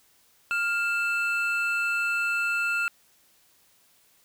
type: tone pair together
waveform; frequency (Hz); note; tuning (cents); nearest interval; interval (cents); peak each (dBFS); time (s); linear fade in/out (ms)
triangle; 1402 / 2647; F6 / E7; +6 / +7; major seventh; 1101; -24 / -26; 0.51-2.88; 0
effects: white hiss -62 dBFS RMS until 4.24 s